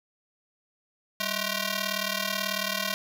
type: ring-modulated tone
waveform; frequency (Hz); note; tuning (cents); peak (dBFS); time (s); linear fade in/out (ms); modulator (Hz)
5% pulse; 427.7; A4; -49; -13; 1.2-2.94; 0; 233
effects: none